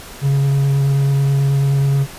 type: tone with vibrato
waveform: triangle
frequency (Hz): 138.59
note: C#3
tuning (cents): 0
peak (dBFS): -10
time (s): 0.21-2.07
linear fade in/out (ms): 50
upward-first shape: sine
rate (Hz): 9.3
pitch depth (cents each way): 10
effects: pink hiss -35 dBFS RMS until 2.18 s + resampled to 32000 Hz